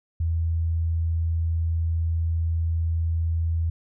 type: tone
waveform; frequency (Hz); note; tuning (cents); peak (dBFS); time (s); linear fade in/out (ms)
sine; 82.41; E2; 0; -21; 0.2-3.7; 5
effects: none